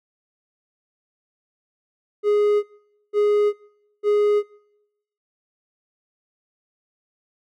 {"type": "tone bursts", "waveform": "triangle", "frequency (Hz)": 415.3, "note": "G#4", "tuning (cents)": 0, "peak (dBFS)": -13, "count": 3, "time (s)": [2.23, 4.43], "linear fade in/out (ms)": 50, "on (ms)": 400, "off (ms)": 500, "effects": ["noise-tail reverb RT60 0.9 s tail -24 dB re dry"]}